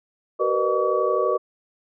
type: tone cluster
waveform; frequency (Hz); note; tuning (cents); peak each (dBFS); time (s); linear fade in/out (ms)
sine; 380.9 / 468 / 500 / 607 / 1137; G4 / A#4 / B4 / D#5 / C#6; -50 / +7 / +21 / -43 / +44; -25; 0.39-1.38; 20
effects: none